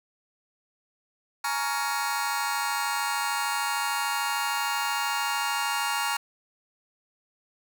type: chord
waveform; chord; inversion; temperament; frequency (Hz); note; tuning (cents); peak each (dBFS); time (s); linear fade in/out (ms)
sawtooth; Bb minor seventh; third; just; 839.1 / 932.3 / 1118.8 / 1398.5; Ab5 / Bb5 / Db6 / F6; +18 / 0 / +16 / +2; -28 / -27 / -29 / -28; 1.44-6.17; 5
effects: none